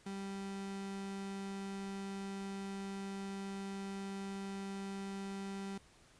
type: tone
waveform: 35% pulse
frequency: 196 Hz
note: G3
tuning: in tune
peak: -39 dBFS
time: 0.06-5.78 s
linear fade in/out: 5 ms
effects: pink hiss -64 dBFS RMS until 6.19 s + resampled to 22050 Hz